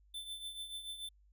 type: tone with tremolo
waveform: square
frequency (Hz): 3532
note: A7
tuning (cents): +6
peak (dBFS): -40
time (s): 0.14-1.09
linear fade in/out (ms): 5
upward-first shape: triangle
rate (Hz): 6.9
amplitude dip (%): 70
effects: added 50 Hz sine -63 dBFS peak until 1.32 s